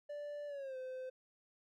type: tone with pitch glide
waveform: triangle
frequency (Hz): 585 to 515.2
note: D5 to C5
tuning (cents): -7 to -27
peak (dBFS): -40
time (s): 0.09-1.1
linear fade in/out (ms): 10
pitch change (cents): -220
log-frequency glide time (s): 0.47-0.77
effects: none